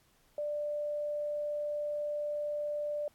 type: tone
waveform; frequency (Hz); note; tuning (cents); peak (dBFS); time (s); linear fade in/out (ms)
sine; 591; D5; +11; -32; 0.38-3.08; 2
effects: pink hiss -68 dBFS RMS until 3.14 s + AAC 64 kbps